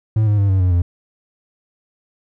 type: tone with pitch steps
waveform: triangle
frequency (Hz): 109.1 / 104.29 / 99.7 / 95.31 / 91.11 / 87.09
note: A2 / G#2 / G2 / G2 / F#2 / F2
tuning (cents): -14 / +8 / +30 / -48 / -26 / -4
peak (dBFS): -10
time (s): 0.16-0.82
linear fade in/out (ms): 5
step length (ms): 110
effects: none